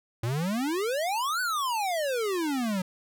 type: exponential two-way sweep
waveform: square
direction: up then down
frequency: 110 to 1527 to 179.3 Hz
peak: -27 dBFS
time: 0.23-2.82 s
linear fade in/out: 5 ms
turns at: 1.41 s
effects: none